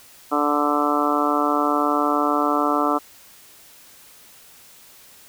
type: harmonic tone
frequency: 146.83 Hz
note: D3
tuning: in tune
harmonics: 2 / 3 / 4 / 5 / 6 / 7 / 8 / 9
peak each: -23 / -28 / -27 / -26 / -29 / -27 / -24 / -25 dBFS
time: 0.31-2.99 s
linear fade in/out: 20 ms
effects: white hiss -48 dBFS RMS until 5.28 s